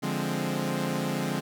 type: chord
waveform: sawtooth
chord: D half-diminished seventh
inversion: none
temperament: equal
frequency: 146.83 / 174.61 / 207.7 / 261.6 Hz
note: D3 / F3 / Ab3 / C4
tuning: 0 / 0 / 0 / 0 cents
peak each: -29 dBFS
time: 0.02-1.41 s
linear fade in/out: 20 ms
effects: none